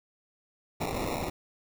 white noise with sample-and-hold, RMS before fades -32 dBFS, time 0.8-1.3 s, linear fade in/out 10 ms, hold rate 1575 Hz, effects none

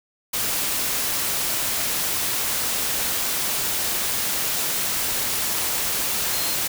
sine tone in noise, 4186 Hz, C8, in tune, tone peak -31 dBFS, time 6.32-6.55 s, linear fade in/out 10 ms, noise white, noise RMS -24 dBFS, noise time 0.33-6.68 s, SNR -10 dB, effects none

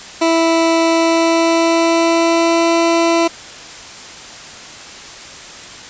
20% pulse tone with pitch glide, 329.6 to 334.6 Hz, E4 to E4, 0 to +26 cents, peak -6 dBFS, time 0.21-3.28 s, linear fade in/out 10 ms, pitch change +26 cents, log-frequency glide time 0.84-2.77 s, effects white hiss -33 dBFS RMS until 5.89 s + resampled to 16000 Hz

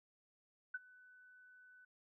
sine tone with ADSR envelope, 1498 Hz, F#6, 21 cents sharp, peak -37 dBFS, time 0.74-1.85 s, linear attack 7 ms, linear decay 31 ms, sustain -23 dB, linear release 6 ms, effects none

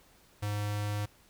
square tone with notch filter, 103.83 Hz, G#2, in tune, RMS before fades -33 dBFS, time 0.42-1.06 s, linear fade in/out 10 ms, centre 220 Hz, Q 0.8, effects pink hiss -62 dBFS RMS until 1.29 s

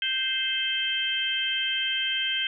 harmonic tone, 523.3 Hz, C5, in tune, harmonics 3 / 4 / 5 / 6, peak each -32 / -34 / -33 / -26 dBFS, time 0.02-2.47 s, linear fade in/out 2 ms, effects none

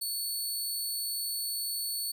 15% pulse tone, 4438 Hz, C#8, 1 cent sharp, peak -25 dBFS, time 0.01-2.12 s, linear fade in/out 10 ms, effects none

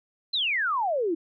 sine exponential sweep, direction down, 4186 to 311.1 Hz, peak -23 dBFS, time 0.33-1.15 s, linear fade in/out 10 ms, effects none

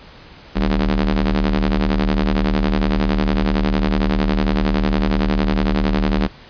sawtooth ring-modulated tone, 75.7 Hz, D#2, 47 cents flat, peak -8 dBFS, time 0.55-6.28 s, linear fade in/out 20 ms, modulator 119 Hz, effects pink hiss -42 dBFS RMS until 6.49 s + resampled to 11025 Hz

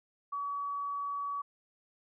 sine tone, 1136 Hz, C#6, 42 cents sharp, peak -33 dBFS, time 0.32-1.42 s, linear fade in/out 10 ms, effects none

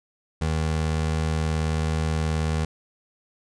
square tone pair together, 78.7 / 157.4 Hz, D#2 / D#3, +20 / +20 cents, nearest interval octave, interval 1200 cents, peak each -25 / -27 dBFS, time 0.41-2.65 s, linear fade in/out 5 ms, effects resampled to 22050 Hz

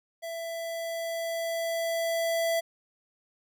square tone with level ramp, 665 Hz, E5, 15 cents sharp, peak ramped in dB -35 to -25 dBFS, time 0.22-2.61 s, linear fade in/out 20 ms, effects none

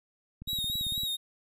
click train, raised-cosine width 5 ms, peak -30 dBFS, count 12, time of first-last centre 0.42-1.035 s, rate 17.9 Hz
45% pulse tone with vibrato, 3782 Hz, A#7, 24 cents sharp, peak -29 dBFS, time 0.47-1.17 s, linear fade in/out 20 ms, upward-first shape sine, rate 4.2 Hz, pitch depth 47 cents each way
effects none

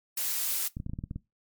blue noise, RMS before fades -30 dBFS, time 0.17-0.68 s, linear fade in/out 5 ms
clicks, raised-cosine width 5 ms, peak -23 dBFS, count 9, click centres 0.769 / 0.801 / 0.864 / 0.896 / 0.935 / 0.989 / 1.039 / 1.111 / 1.16 s
effects noise-tail reverb RT60 0.2 s tail -20 dB re dry + MP3 96 kbps

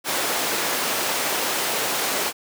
pink high-pass noise, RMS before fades -24 dBFS, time 0.04-2.33 s, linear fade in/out 50 ms, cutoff 400 Hz, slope 12 dB/octave, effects none

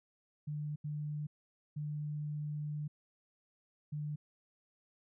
sine tone bursts at uneven times, 149.2 Hz, D3, 28 cents sharp, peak -36 dBFS, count 4, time 0.47-0.76 / 0.84-1.27 / 1.76-2.88 / 3.92-4.16 s, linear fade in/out 10 ms, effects none

